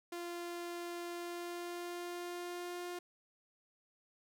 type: tone with pitch glide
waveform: sawtooth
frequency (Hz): 346.6 to 353.5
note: F4 to F4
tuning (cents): -13 to +21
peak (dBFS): -37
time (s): 0.12-2.99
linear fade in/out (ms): 5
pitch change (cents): +34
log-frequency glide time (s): 1.11-2.88
effects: none